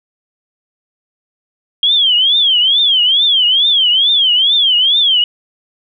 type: tone with vibrato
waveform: sine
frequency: 3225 Hz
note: G7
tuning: 48 cents sharp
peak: -8 dBFS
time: 1.83-5.24 s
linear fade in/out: 2 ms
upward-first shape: triangle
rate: 2.3 Hz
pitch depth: 220 cents each way
effects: none